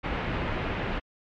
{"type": "low-pass noise", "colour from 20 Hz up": "pink", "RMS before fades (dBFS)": -30, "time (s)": [0.03, 1], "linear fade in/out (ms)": 20, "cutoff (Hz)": 2800, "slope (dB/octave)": 24, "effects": ["MP3 64 kbps"]}